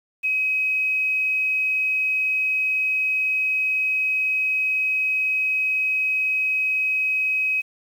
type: tone with quantisation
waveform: sine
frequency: 2538 Hz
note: D#7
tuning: 34 cents sharp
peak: -19 dBFS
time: 0.23-7.62 s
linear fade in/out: 20 ms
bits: 8
effects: none